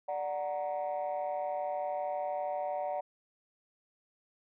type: chord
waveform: sine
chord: D augmented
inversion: none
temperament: equal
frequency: 587.3 / 740 / 932.3 Hz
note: D5 / F#5 / A#5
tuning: 0 / 0 / 0 cents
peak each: -34 / -34 / -40 dBFS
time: 0.08-3.01 s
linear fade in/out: 10 ms
effects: tanh soft clip ceiling -27 dBFS